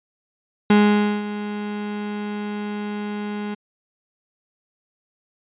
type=tone with ADSR envelope; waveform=35% pulse; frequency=207.7 Hz; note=G#3; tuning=in tune; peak=-9 dBFS; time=0.7-3.55 s; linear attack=4 ms; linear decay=520 ms; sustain=-15 dB; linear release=14 ms; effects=resampled to 8000 Hz